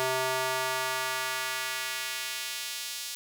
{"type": "tone with high-pass filter sweep", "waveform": "square", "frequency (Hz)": 130, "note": "C3", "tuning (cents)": -11, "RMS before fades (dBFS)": -32, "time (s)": [0, 3.15], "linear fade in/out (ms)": 0, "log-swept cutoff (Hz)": [550, 4200], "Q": 0.91, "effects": []}